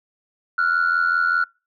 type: tone pair together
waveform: sine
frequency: 1376.9 / 1462 Hz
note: F6 / F#6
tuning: -25 / -21 cents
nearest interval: minor second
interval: 104 cents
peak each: -18 dBFS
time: 0.58-1.44 s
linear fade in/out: 5 ms
effects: noise-tail reverb RT60 0.3 s tail -26 dB re dry + tanh soft clip ceiling -12 dBFS